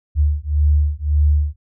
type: beating tone pair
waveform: sine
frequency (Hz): 73.3 / 75.1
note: D2 / D2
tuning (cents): -3 / +39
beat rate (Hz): 1.8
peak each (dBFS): -16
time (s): 0.15-1.56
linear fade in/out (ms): 50
effects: none